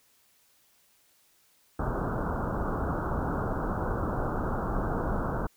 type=low-pass noise; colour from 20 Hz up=pink; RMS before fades=-30 dBFS; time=1.79-5.47 s; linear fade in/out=5 ms; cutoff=1500 Hz; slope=96 dB/octave; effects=white hiss -65 dBFS RMS until 5.56 s